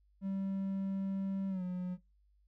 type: tone with pitch glide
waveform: triangle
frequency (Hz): 193.9 to 180.92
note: G3 to F#3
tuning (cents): -19 to -39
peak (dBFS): -32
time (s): 0.21-1.98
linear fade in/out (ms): 50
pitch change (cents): -120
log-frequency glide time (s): 1.49-1.63
effects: noise-tail reverb RT60 0.2 s tail -20 dB re dry + added 50 Hz sine -66 dBFS peak until 2.47 s